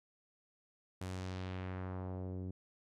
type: tone with low-pass filter sweep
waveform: sawtooth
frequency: 92.7 Hz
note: F#2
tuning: 4 cents sharp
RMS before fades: -42 dBFS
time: 1.01-2.51 s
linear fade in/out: 5 ms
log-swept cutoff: 11000 to 300 Hz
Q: 1.2
effects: none